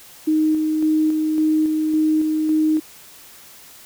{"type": "tone with tremolo", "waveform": "sine", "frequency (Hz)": 311.1, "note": "D#4", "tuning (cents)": 0, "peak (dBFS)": -14, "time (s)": [0.27, 2.8], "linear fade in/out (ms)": 10, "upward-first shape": "square", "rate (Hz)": 1.8, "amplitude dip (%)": 30, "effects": ["white hiss -44 dBFS RMS until 3.85 s"]}